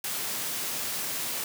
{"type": "high-pass noise", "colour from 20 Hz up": "white", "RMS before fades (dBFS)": -32, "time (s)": [0.04, 1.44], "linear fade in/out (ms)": 2, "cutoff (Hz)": 100, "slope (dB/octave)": 96, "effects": []}